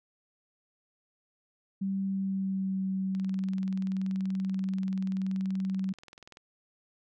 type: tone with pitch glide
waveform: sine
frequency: 194.1 to 190.66 Hz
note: G3 to G3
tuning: -17 to -48 cents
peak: -28 dBFS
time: 1.81-5.93 s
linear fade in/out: 10 ms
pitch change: -31 cents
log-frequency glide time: 2.03-2.83 s
type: click train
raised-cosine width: 0.2 ms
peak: -32 dBFS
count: 68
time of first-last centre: 3.15-6.371 s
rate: 20.8 Hz
effects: none